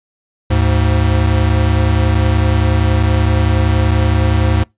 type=tone pair together; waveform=square; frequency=74.28 / 104.9 Hz; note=D2 / G#2; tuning=+20 / +18 cents; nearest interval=tritone; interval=598 cents; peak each=-14 / -14 dBFS; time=0.5-4.64 s; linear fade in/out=10 ms; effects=noise-tail reverb RT60 0.2 s tail -26 dB re dry + resampled to 8000 Hz